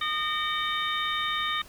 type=harmonic tone with a mistuned harmonic; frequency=612 Hz; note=D#5; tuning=29 cents flat; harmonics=2 / 3 / 4 / 5 / 6; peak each=-30 / -33 / -36 / -36 / -31 dBFS; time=0.01-1.62 s; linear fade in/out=5 ms; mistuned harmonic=4; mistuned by=-110 cents; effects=pink hiss -51 dBFS RMS until 1.68 s